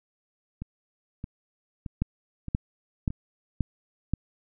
two click trains, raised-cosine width 5 ms, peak -22 / -12 dBFS, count 5 / 5, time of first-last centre 0.62-3.104 / 2.02-4.136 s, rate 1.61 / 1.89 Hz, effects none

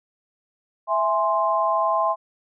sine chord, E augmented, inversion none, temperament equal, 659.3 / 830.6 / 1046.5 Hz, E5 / G#5 / B#5, 0 / 0 / 0 cents, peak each -23 / -25 / -21 dBFS, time 0.87-2.16 s, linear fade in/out 50 ms, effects none

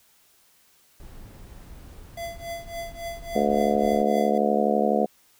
brown noise, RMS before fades -43 dBFS, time 1-4.02 s, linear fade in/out 2 ms
square tone with tremolo, 678 Hz, E5, 49 cents sharp, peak -30 dBFS, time 2.17-4.38 s, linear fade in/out 5 ms, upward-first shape triangle, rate 3.6 Hz, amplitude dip 95%
harmonic tone, 72 Hz, D2, 34 cents flat, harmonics 3 / 4 / 5 / 6 / 7 / 8 / 9 / 10, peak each -25 / -32 / -31 / -27 / -26 / -32 / -27 / -26 dBFS, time 3.35-5.06 s, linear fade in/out 10 ms
effects white hiss -60 dBFS RMS until 5.39 s

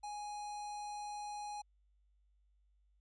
square tone with notch filter, 830.6 Hz, G#5, in tune, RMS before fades -44 dBFS, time 0.03-1.62 s, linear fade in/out 10 ms, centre 2200 Hz, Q 1.5, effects added 50 Hz sine -69 dBFS peak until 3 s + resampled to 22050 Hz

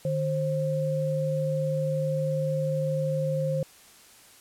sine tone pair together, 152.11 / 530 Hz, D#3 / C5, -39 / +22 cents, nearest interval octave + minor seventh, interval 2161 cents, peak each -27 / -27 dBFS, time 0.05-3.63 s, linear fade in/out 2 ms, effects white hiss -53 dBFS RMS until 4.4 s + low-pass 12000 Hz 12 dB/octave

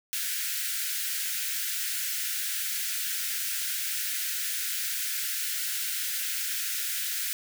white high-pass noise, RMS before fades -31 dBFS, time 0.13-7.33 s, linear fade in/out 0 ms, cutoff 1400 Hz, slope 96 dB/octave, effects none

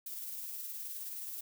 violet noise with tremolo, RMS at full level -41 dBFS, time 0.06-1.41 s, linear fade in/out 5 ms, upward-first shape sine, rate 19 Hz, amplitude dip 30%, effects none

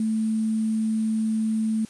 sine tone with sample-and-hold, 220 Hz, A3, in tune, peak -21 dBFS, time 0-1.85 s, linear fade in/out 2 ms, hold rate 8820 Hz, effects white hiss -50 dBFS RMS until 1.89 s + resampled to 24000 Hz

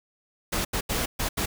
pink noise bursts at uneven times, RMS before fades -27 dBFS, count 5, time 0.52-0.65 / 0.73-0.81 / 0.89-1.06 / 1.19-1.29 / 1.37-1.46 s, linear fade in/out 10 ms, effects none

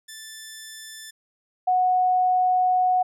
10% pulse / sine tone pair in turn, 1760 / 735.1 Hz, A6 / F#5, 0 / -11 cents, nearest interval octave + minor third, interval 1511 cents, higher first, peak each -29 / -17 dBFS, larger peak second, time 0.08-1.11 / 1.67-3.03 s, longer second, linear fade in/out 10 ms, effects none

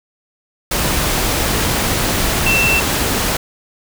sine tone in noise, 2685 Hz, E7, 31 cents sharp, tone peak -13 dBFS, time 2.46-2.8 s, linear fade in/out 5 ms, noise pink, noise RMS -17 dBFS, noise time 0.71-3.37 s, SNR +1 dB, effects none

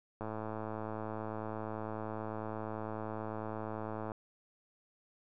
click train, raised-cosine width 1 ms, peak -26 dBFS, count 427, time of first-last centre 0.21-4.118 s, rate 109 Hz, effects none

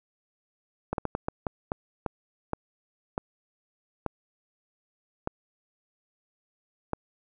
slowing click train, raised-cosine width 1 ms, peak -14 dBFS, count 13, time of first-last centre 0.93-6.933 s, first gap 52 ms, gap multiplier 1.37, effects none

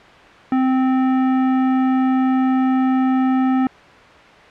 sine tone with hard clipping, 260.3 Hz, C4, 9 cents flat, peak -16 dBFS, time 0.52-3.67 s, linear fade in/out 2 ms, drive 15 dB, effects white hiss -42 dBFS RMS until 4.5 s + low-pass 2000 Hz 12 dB/octave

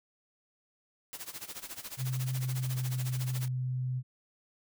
white noise with tremolo, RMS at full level -40 dBFS, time 1.13-3.48 s, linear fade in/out 0 ms, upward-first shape sine, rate 14 Hz, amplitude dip 85%
sine tone with pitch glide, 128.8 to 127.39 Hz, C3 to C3, -27 to -46 cents, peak -30 dBFS, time 1.97-4.03 s, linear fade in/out 50 ms, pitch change -19 cents, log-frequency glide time 2.6-2.8 s
pink noise with exponential growth, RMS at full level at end -47 dBFS, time 2.68-2.78 s, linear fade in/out 1 ms, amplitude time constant 20 ms
effects none

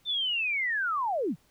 sine linear sweep, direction down, 3600 to 121.8 Hz, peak -26 dBFS, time 0.05-1.36 s, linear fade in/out 50 ms, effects pink hiss -65 dBFS RMS until 1.5 s

